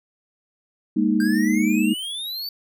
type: chord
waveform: sine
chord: Ab suspended second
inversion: none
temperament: equal with one note detuned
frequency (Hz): 203.8 / 233.1 / 311.1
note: Ab3 / Bb3 / Eb4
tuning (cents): -32 / 0 / 0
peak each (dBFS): -21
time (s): 0.96-1.94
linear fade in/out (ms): 10
type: exponential sweep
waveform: square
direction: up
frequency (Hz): 1568 to 4604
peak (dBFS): -28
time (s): 1.2-2.49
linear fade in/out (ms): 2
effects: none